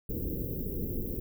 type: band-stop noise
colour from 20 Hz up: pink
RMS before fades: -34 dBFS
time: 0.09-1.2 s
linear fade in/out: 5 ms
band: 480 to 14000 Hz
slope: 48 dB/octave
effects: none